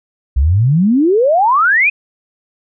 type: exponential sweep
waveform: sine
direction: up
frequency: 61 to 2563 Hz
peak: -8 dBFS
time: 0.36-1.9 s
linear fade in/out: 10 ms
effects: none